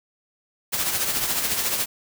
white noise with tremolo, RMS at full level -22 dBFS, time 0.72-1.86 s, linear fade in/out 20 ms, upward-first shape triangle, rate 14 Hz, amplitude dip 55%, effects none

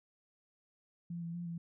sine tone with pitch steps, 171.2 / 168.1 / 173.4 / 168.8 Hz, F3 / E3 / F3 / E3, -34 / +34 / -12 / +41 cents, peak -38 dBFS, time 1.1-1.58 s, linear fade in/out 5 ms, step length 120 ms, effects none

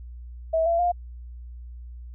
sine tone with pitch steps, 648 / 675.5 / 704.2 Hz, E5 / E5 / F5, -30 / +42 / +14 cents, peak -19 dBFS, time 0.53-0.92 s, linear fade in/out 10 ms, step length 130 ms, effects added 60 Hz sine -37 dBFS peak until 2.14 s

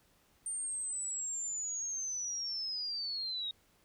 sine linear sweep, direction down, 8870 to 3747 Hz, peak -35 dBFS, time 0.46-3.51 s, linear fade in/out 2 ms, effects pink hiss -69 dBFS RMS until 3.84 s

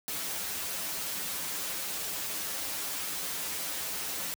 white noise with comb filter, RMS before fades -35 dBFS, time 0.08-4.34 s, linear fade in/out 0 ms, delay 8.3 ms, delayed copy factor -0.95, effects high-pass 80 Hz 12 dB/octave

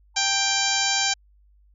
sine tone with pitch glide, 890 to 901.4 Hz, A5 to A5, +20 to +42 cents, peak -39 dBFS, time 0.14-1.08 s, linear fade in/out 50 ms, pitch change +22 cents, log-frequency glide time 0.52-0.62 s
harmonic tone, 787 Hz, G5, 7 cents sharp, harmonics 1 / 2 / 3 / 4 / 5 / 6 / 7 / 8 / 9, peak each -29 / -29 / -29 / -29 / -29 / -29 / -29 / -29 / -29 dBFS, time 0.16-1.14 s, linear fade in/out 10 ms
effects added 50 Hz sine -54 dBFS peak until 1.74 s

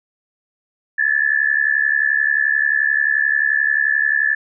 sine tone with amplitude modulation, 1734 Hz, A6, 26 cents flat, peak -10 dBFS, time 0.98-4.35 s, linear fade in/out 10 ms, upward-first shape sine, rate 71.4 Hz, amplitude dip 90%, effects none

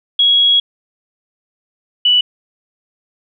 sine tone pair in turn, 3322 / 2960 Hz, G#7 / F#7, 0 / 0 cents, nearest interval major second, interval 200 cents, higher first, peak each -8 / -8 dBFS, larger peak neither, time 0.19-0.6 / 2.05-2.21 s, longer first, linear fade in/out 5 ms, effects none

